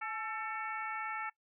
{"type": "harmonic tone with a mistuned harmonic", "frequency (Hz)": 446.3, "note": "A4", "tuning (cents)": 25, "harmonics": [2, 3, 4, 5, 6], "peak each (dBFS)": [-42, -40, -44, -43, -52], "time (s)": [0.01, 1.3], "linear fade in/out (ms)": 10, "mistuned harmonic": 2, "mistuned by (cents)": -60, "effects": ["noise-tail reverb RT60 0.1 s tail -21 dB re dry"]}